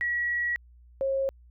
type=tone pair in turn; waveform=sine; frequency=1922 / 540.6 Hz; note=B6 / C#5; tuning=-48 / -44 cents; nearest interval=octave + minor seventh; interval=2196 cents; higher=first; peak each=-25 / -24 dBFS; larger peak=second; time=0.01-0.56 / 1.01-1.29 s; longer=first; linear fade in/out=0 ms; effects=added 60 Hz sine -51 dBFS peak until 1.5 s